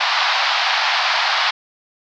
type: band-pass noise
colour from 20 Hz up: pink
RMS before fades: -18 dBFS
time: 0-1.51 s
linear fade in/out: 10 ms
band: 720 to 5000 Hz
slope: 48 dB/octave
effects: none